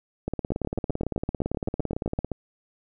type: two click trains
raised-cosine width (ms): 2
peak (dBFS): -14 / -14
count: 15 / 36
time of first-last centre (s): 0.52-2.317 / 0.28-2.246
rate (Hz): 7.79 / 17.8
effects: none